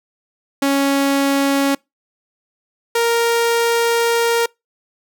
sawtooth tone pair in turn, 277.2 / 466.2 Hz, C#4 / A#4, 0 / 0 cents, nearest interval major sixth, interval 900 cents, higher second, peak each -10 dBFS, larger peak neither, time 0.62-1.75 / 2.95-4.46 s, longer second, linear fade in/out 5 ms, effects noise-tail reverb RT60 0.2 s tail -26 dB re dry

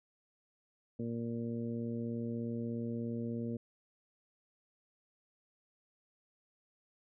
harmonic tone, 116.8 Hz, A#2, 4 cents sharp, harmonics 1 / 2 / 3 / 4 / 5, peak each -41 / -37 / -46 / -44 / -52 dBFS, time 0.99-3.57 s, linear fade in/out 5 ms, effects none

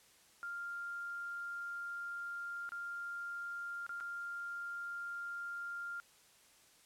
sine tone with dropouts, 1396.9 Hz, F6, in tune, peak -40 dBFS, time 0.43-6 s, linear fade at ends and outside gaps 0 ms, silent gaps 2.691-2.72 / 3.865-3.893 / 4.002-4.008 s, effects white hiss -65 dBFS RMS until 6.85 s + low-pass 11000 Hz 12 dB/octave

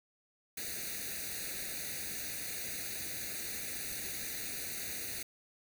white noise with comb filter, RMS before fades -40 dBFS, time 0.57-5.23 s, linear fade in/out 5 ms, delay 0.47 ms, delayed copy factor +1, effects none

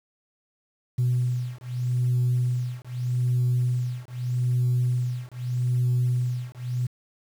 sine beating tone pair, 123.47 / 124.28 Hz, B2 / B2, 0 / +11 cents, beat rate 0.81 Hz, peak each -24 dBFS, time 0.98-6.87 s, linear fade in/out 10 ms, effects tanh soft clip ceiling -16 dBFS + 8-bit

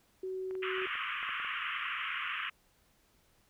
sine tone, 375.5 Hz, F#4, 26 cents sharp, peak -35 dBFS, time 0.23-0.86 s, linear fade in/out 5 ms
clicks, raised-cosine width 0.5 ms, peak -36 dBFS, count 10, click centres 0.51 / 0.553 / 0.782 / 0.819 / 0.87 / 0.954 / 1.229 / 1.292 / 1.4 / 1.447 s
pink band-pass noise, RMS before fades -37 dBFS, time 0.62-2.5 s, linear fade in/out 10 ms, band 1100 to 3100 Hz, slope 96 dB/octave
effects pink hiss -69 dBFS RMS until 3.49 s

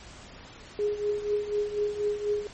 sine tone with tremolo, 415.3 Hz, G#4, in tune, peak -22 dBFS, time 0.79-2.47 s, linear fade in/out 0 ms, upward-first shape triangle, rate 4.1 Hz, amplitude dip 80%, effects pink hiss -47 dBFS RMS until 2.53 s + MP3 32 kbps

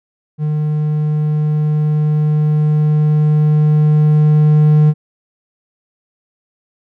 triangle tone with level ramp, 151.6 Hz, D#3, 45 cents flat, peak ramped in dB -12 to -4 dBFS, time 0.38-4.94 s, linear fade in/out 50 ms, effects none

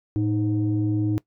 sine tone pair together, 109.99 / 311.1 Hz, A2 / D#4, 0 / 0 cents, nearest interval octave + tritone, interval 1800 cents, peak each -22 dBFS, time 0.16-1.18 s, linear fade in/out 0 ms, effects noise-tail reverb RT60 0.1 s tail -21 dB re dry + tanh soft clip ceiling -14 dBFS

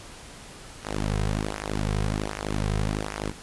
sawtooth tone with flanger, 51.91 Hz, G#1, in tune, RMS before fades -28 dBFS, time 0.82-3.33 s, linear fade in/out 50 ms, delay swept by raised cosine 0.23 to 3.53 ms, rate 1.3 Hz, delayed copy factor -0.85, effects pink hiss -44 dBFS RMS until 3.42 s + resampled to 24000 Hz

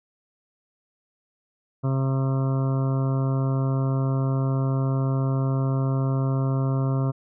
harmonic tone, 133.9 Hz, C3, 40 cents sharp, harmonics 1 / 2 / 3 / 4 / 5 / 7 / 8 / 9 / 10, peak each -21 / -30 / -35 / -37 / -37 / -42 / -41 / -41 / -45 dBFS, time 1.83-7.12 s, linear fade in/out 20 ms, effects none

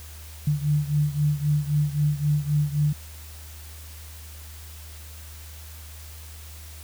sine beating tone pair, 146.83 / 150.63 Hz, D3 / D3, 0 / +44 cents, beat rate 3.8 Hz, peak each -22 / -25 dBFS, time 0.47-2.93 s, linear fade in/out 5 ms, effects added 77 Hz sine -40 dBFS peak until 6.83 s + white hiss -46 dBFS RMS until 6.83 s

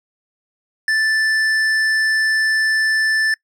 triangle tone with hard clipping, 1760 Hz, A6, in tune, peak -16 dBFS, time 0.88-3.34 s, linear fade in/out 2 ms, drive 12 dB, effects noise-tail reverb RT60 0.1 s tail -24 dB re dry

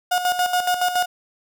35% pulse tone with tremolo, 721 Hz, F#5, 45 cents flat, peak -15 dBFS, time 0.11-1.06 s, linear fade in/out 10 ms, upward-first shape square, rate 7.1 Hz, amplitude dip 60%, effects none

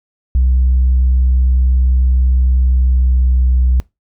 sine tone with pitch glide, 63.5 to 62.88 Hz, B1 to B1, +49 to +32 cents, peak -7 dBFS, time 0.35-3.8 s, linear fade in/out 0 ms, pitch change -17 cents, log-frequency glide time 2.53-3.59 s, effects noise-tail reverb RT60 0.2 s tail -23 dB re dry + tanh soft clip ceiling -6 dBFS

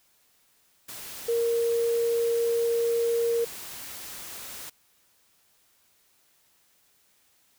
sine tone in noise, 466.2 Hz, A#4, in tune, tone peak -22 dBFS, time 1.28-3.45 s, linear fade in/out 10 ms, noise white, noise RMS -40 dBFS, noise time 0.88-4.7 s, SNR +15 dB, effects white hiss -65 dBFS RMS until 7.58 s

